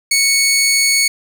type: tone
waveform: 15% pulse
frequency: 2217 Hz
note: C#7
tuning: in tune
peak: -5 dBFS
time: 0.11-1.08 s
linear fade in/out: 5 ms
effects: 7-bit